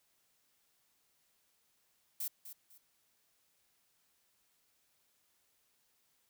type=noise with echo; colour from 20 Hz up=violet; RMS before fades=-38 dBFS; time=2.2-2.28 s; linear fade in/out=5 ms; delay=250 ms; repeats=2; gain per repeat=-11 dB; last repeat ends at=2.78 s; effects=white hiss -75 dBFS RMS until 6.29 s